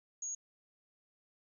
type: tone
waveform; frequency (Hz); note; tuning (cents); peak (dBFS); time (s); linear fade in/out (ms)
sine; 6645; G#8; 0; -37; 0.22-0.35; 5
effects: none